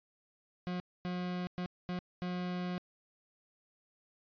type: tone bursts at uneven times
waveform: 40% pulse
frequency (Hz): 179.6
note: F3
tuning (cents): +49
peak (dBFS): -34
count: 5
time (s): 0.67-0.8 / 1.05-1.47 / 1.58-1.66 / 1.89-1.99 / 2.22-2.78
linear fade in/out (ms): 0
effects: resampled to 11025 Hz